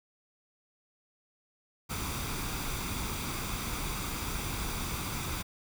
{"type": "noise with comb filter", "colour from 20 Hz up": "pink", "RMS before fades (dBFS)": -35, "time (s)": [1.89, 5.43], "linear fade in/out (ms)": 20, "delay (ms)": 0.84, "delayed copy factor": 0.5, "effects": []}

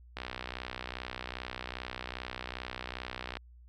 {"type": "click train", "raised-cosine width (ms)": 0.3, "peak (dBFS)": -21, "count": 201, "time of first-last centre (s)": [0.17, 3.37], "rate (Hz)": 62.5, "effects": ["added 60 Hz sine -52 dBFS peak until 3.68 s"]}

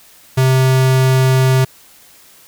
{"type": "tone", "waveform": "square", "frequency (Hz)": 130.81, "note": "C3", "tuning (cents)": 0, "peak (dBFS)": -10, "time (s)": [0.37, 1.65], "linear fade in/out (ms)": 10, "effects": ["white hiss -45 dBFS RMS until 2.47 s"]}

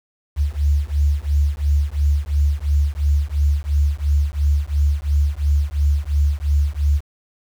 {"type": "beating tone pair", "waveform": "sine", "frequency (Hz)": [71, 73.9], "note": ["C#2", "D2"], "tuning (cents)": [42, 11], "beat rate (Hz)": 2.9, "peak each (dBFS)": -18, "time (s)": [0.36, 7.01], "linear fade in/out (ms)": 50, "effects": ["7-bit"]}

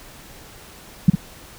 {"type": "tone with echo", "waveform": "sine", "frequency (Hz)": 174.61, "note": "F3", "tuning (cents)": 0, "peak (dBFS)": -5, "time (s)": [1.08, 1.1], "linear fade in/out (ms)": 5, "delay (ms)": 53, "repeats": 1, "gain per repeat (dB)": -8, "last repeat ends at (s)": 1.153, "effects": ["pink hiss -43 dBFS RMS until 1.58 s"]}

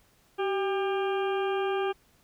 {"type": "harmonic tone with a mistuned harmonic", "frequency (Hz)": 398.9, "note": "G4", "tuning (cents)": 30, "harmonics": [1, 2, 3, 4, 6, 7, 8], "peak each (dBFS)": [-27, -33, -37, -39, -43, -44, -45], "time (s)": [0.38, 1.93], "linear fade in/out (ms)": 20, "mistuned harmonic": 1, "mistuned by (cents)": -60, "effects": ["pink hiss -64 dBFS RMS until 2.23 s"]}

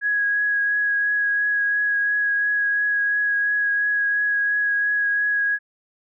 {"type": "tone with vibrato", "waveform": "sine", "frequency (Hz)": 1661.2, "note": "G#6", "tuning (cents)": 0, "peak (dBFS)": -18, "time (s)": [0.01, 5.59], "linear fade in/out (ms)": 50, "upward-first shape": "triangle", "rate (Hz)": 2.9, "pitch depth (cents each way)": 15, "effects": []}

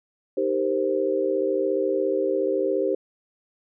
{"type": "chord", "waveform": "sine", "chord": "C minor seventh", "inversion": "first", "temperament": "equal", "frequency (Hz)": [311.1, 392, 466.2, 523.3], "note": ["Eb4", "G4", "Bb4", "C5"], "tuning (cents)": [0, 0, 0, 0], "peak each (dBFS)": [-29, -24, -30, -25], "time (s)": [0.37, 2.95], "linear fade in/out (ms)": 5, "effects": []}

